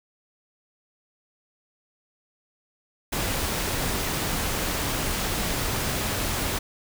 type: noise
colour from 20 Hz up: pink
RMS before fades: -27 dBFS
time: 3.12-6.59 s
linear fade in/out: 10 ms
effects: none